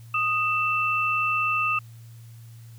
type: tone pair together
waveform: sine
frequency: 1243 / 2664 Hz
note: D#6 / E7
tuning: -2 / +18 cents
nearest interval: octave + minor second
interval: 1320 cents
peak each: -24 dBFS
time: 0.14-1.79 s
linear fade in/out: 5 ms
effects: added 115 Hz sine -42 dBFS peak until 2.78 s + white hiss -58 dBFS RMS until 2.78 s